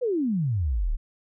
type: exponential sweep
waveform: sine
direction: down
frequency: 525 to 30.87 Hz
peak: -22 dBFS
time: 0.01-0.97 s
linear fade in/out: 20 ms
effects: none